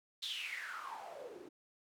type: noise with band-pass filter sweep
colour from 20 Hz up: white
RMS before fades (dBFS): -45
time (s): 0.22-1.49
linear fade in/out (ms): 10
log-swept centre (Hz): 3900 to 310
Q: 8.2
effects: none